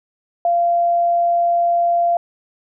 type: tone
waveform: sine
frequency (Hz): 690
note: F5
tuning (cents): -21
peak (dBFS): -13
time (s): 0.45-2.17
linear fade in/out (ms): 2
effects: none